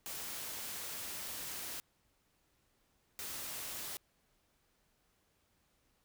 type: noise bursts at uneven times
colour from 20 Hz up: white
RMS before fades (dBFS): -43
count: 2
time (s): 0.06-1.8 / 3.19-3.97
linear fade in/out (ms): 0
effects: pink hiss -75 dBFS RMS until 6.04 s